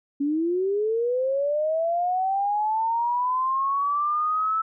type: linear sweep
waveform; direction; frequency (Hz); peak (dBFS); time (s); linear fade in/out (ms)
sine; up; 276.9 to 1318; -21; 0.2-4.62; 10
effects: none